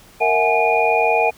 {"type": "tone cluster", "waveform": "sine", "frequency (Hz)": [463.5, 654, 738, 842, 2439], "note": ["A#4", "E5", "F#5", "G#5", "D#7"], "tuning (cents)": [-10, -14, -5, 24, -35], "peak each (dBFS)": -20, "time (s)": [0.2, 1.31], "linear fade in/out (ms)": 20, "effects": ["pink hiss -47 dBFS RMS until 1.37 s"]}